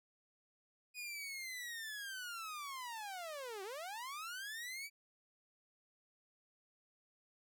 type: linear two-way sweep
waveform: sawtooth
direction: down then up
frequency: 2489 to 370 to 2329 Hz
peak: -40 dBFS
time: 0.94-4.9 s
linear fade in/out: 50 ms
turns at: 3.63 s
effects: none